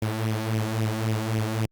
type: tone with flanger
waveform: sawtooth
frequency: 110 Hz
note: A2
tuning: in tune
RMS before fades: -26 dBFS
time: 0.02-1.66 s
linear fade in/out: 5 ms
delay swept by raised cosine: 0.34 to 3.64 ms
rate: 3.7 Hz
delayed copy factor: +0.65
effects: Opus 24 kbps